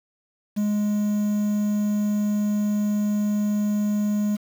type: tone with quantisation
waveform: triangle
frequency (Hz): 208.2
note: G#3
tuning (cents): +5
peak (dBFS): -18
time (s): 0.56-4.37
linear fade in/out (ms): 20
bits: 7
effects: none